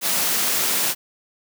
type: high-pass noise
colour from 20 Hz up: white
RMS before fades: -21 dBFS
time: 0.01-0.95 s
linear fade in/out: 50 ms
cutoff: 140 Hz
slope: 48 dB/octave
effects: none